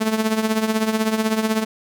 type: tone with tremolo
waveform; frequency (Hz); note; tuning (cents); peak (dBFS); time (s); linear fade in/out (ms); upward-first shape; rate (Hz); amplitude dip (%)
sawtooth; 219.4; A3; -5; -11; 0-1.65; 20; triangle; 16; 75
effects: none